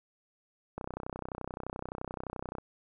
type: click train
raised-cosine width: 1 ms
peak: -23 dBFS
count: 58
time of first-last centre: 0.78-2.584 s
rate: 31.6 Hz
effects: none